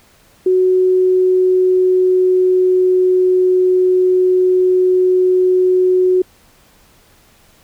sine tone with pitch glide, 370 to 367.7 Hz, F#4 to F#4, 0 to -11 cents, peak -9 dBFS, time 0.46-6.22 s, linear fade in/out 5 ms, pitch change -11 cents, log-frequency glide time 0.83-3.48 s, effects pink hiss -50 dBFS RMS until 7.63 s

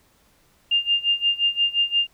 sine tone with tremolo, 2805 Hz, F7, 7 cents sharp, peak -15 dBFS, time 0.71-2.07 s, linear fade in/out 5 ms, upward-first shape sine, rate 5.7 Hz, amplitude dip 90%, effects pink hiss -60 dBFS RMS until 2.13 s

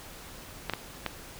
clicks, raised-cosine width 0.3 ms, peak -13 dBFS, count 3, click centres 0.697 / 0.736 / 1.063 s, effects pink hiss -46 dBFS RMS until 1.39 s

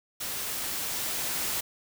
white noise with level ramp, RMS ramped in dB -34 to -30 dBFS, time 0.2-1.61 s, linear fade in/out 10 ms, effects none

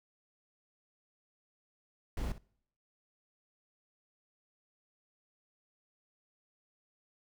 brown noise with echo, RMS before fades -35 dBFS, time 2.17-2.32 s, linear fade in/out 2 ms, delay 61 ms, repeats 1, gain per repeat -14 dB, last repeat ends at 2.381 s, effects noise-tail reverb RT60 0.7 s tail -26 dB re dry

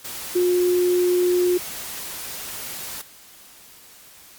sine tone in noise, 358.1 Hz, F4, 43 cents sharp, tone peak -16 dBFS, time 0.35-1.58 s, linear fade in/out 10 ms, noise white, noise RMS -33 dBFS, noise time 0.04-3.02 s, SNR +14 dB, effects white hiss -47 dBFS RMS until 4.38 s + Opus 48 kbps

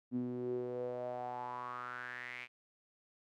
sawtooth tone with band-pass filter sweep, 123.47 Hz, B2, in tune, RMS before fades -41 dBFS, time 0.11-2.48 s, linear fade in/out 50 ms, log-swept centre 250 to 2400 Hz, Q 6.4, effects none

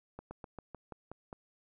slowing click train, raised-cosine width 1 ms, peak -30 dBFS, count 8, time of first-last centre 0.19-1.328 s, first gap 120 ms, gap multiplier 1.1, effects none

